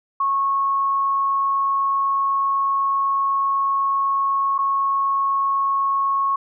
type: tone with dropouts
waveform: sine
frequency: 1098 Hz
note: C#6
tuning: 17 cents flat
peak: -17 dBFS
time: 0.2-6.36 s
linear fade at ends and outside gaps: 5 ms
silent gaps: 4.581-4.587 s
effects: none